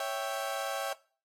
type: chord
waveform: 30% pulse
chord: C# diminished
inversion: none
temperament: equal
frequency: 554.4 / 659.3 / 784 Hz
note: C#5 / E5 / G5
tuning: 0 / 0 / 0 cents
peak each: -34 dBFS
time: 0-0.93 s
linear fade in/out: 2 ms
effects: noise-tail reverb RT60 0.4 s tail -19 dB re dry + AAC 48 kbps